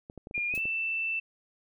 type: clicks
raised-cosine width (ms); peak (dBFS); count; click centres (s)
2; -29; 8; 0.099 / 0.177 / 0.271 / 0.311 / 0.379 / 0.539 / 0.577 / 0.655
type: tone with pitch glide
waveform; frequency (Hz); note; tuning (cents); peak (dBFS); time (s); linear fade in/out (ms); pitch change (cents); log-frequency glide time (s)
sine; 2413 to 2662; D7 to E7; +46 to +16; -28; 0.34-1.2; 10; +170; 0.49-0.59
type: noise with exponential decay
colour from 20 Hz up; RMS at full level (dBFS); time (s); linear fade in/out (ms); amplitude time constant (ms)
blue; -40; 0.55-0.64; 0; 18
effects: none